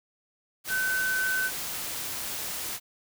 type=tone in noise; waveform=sine; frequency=1521 Hz; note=F#6; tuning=47 cents sharp; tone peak=-25 dBFS; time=0.68-1.51 s; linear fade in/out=50 ms; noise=white; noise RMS=-34 dBFS; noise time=0.64-2.8 s; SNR=+6 dB; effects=none